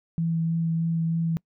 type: tone with vibrato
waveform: sine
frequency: 164.81 Hz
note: E3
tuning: in tune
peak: -22 dBFS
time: 0.18-1.37 s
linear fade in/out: 0 ms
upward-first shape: sine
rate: 3.2 Hz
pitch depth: 11 cents each way
effects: noise-tail reverb RT60 0.1 s tail -25 dB re dry